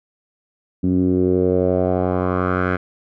10% pulse tone with low-pass filter sweep, 91.4 Hz, F#2, 21 cents flat, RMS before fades -18 dBFS, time 0.83-2.77 s, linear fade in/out 10 ms, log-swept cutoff 240 to 1700 Hz, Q 3.1, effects none

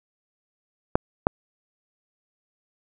clicks, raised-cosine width 1 ms, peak -3 dBFS, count 2, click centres 0.955 / 1.269 s, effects none

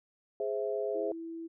sine chord, Ab augmented, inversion none, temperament equal, 415.3 / 523.3 / 659.3 Hz, Ab4 / C5 / E5, 0 / 0 / 0 cents, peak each -33 / -36 / -36 dBFS, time 0.4-1.12 s, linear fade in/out 2 ms
sine tone, 330 Hz, E4, 2 cents sharp, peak -38 dBFS, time 0.94-1.48 s, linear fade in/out 20 ms
effects none

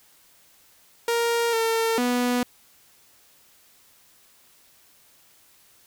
sawtooth tone with pitch steps, 467.5 / 452.9 / 245.7 Hz, A#4 / A#4 / B3, +5 / -50 / -9 cents, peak -17 dBFS, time 1.08-2.43 s, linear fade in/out 2 ms, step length 450 ms, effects white hiss -57 dBFS RMS until 5.86 s

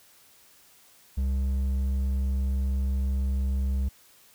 sine tone with hard clipping, 66.7 Hz, C2, 34 cents sharp, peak -25 dBFS, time 1.17-3.89 s, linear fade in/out 10 ms, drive 5 dB, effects white hiss -57 dBFS RMS until 4.34 s

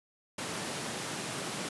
pink high-pass noise, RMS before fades -37 dBFS, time 0.38-1.69 s, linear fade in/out 5 ms, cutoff 130 Hz, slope 24 dB/octave, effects resampled to 24000 Hz

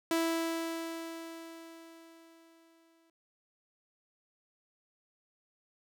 sawtooth tone with exponential decay, 329.6 Hz, E4, in tune, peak -23 dBFS, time 0.11-3.1 s, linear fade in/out 2 ms, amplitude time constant 650 ms, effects none

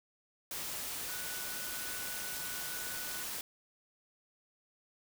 sine tone in noise, 1480 Hz, F#6, in tune, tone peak -47 dBFS, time 1.08-3.23 s, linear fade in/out 2 ms, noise white, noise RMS -40 dBFS, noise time 0.51-3.41 s, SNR -10 dB, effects none

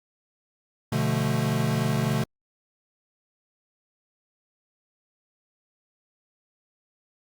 square chord, B half-diminished seventh, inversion none, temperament equal, 123.47 / 146.83 / 174.61 / 220 Hz, B2 / D3 / F3 / A3, 0 / 0 / 0 / 0 cents, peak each -28 / -28 / -33 / -29 dBFS, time 0.92-2.24 s, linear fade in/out 5 ms, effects Opus 48 kbps

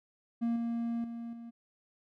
triangle tone with level steps, 233.1 Hz, A#3, in tune, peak -26 / -29 / -36 / -41 dBFS, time 0.41-1.51 s, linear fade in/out 20 ms, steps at 0.56 / 1.04 / 1.33 s, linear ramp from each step 2 ms, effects none

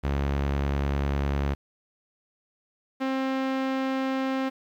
sawtooth tone pair in turn, 70.1 / 265.2 Hz, C#2 / C4, +20 / +23 cents, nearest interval octave + major seventh, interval 2303 cents, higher second, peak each -20 / -21 dBFS, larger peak first, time 0.03-1.55 / 3-4.5 s, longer first, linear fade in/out 20 ms, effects low-pass 3000 Hz 12 dB/octave + 10-bit

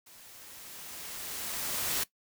white noise with level ramp, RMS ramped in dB -54 to -30 dBFS, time 0.06-2.04 s, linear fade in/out 10 ms, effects noise-tail reverb RT60 0.1 s tail -18 dB re dry

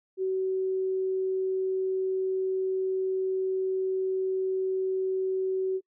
sine tone, 377.9 Hz, F#4, 37 cents sharp, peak -25 dBFS, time 0.17-5.81 s, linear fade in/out 50 ms, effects noise-tail reverb RT60 0.1 s tail -26 dB re dry

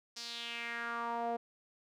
sawtooth tone with band-pass filter sweep, 234.5 Hz, A#3, 11 cents sharp, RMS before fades -39 dBFS, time 0.16-1.37 s, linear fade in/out 10 ms, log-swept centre 5300 to 600 Hz, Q 3.5, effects none

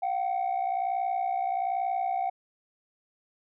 sine tone pair together, 705.8 / 767 Hz, F5 / G5, +18 / -38 cents, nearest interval minor second, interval 144 cents, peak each -28 / -26 dBFS, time 0.02-2.3 s, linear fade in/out 10 ms, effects tanh soft clip ceiling -23 dBFS

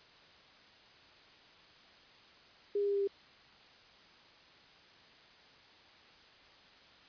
sine tone with pitch steps, 407.1 / 404.5 / 402 / 399.4 / 396.9 Hz, G#4 / G#4 / G4 / G4 / G4, -35 / -46 / +44 / +32 / +22 cents, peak -29 dBFS, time 2.75-3.075 s, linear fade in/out 5 ms, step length 65 ms, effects white hiss -59 dBFS RMS until 7.08 s + resampled to 11025 Hz

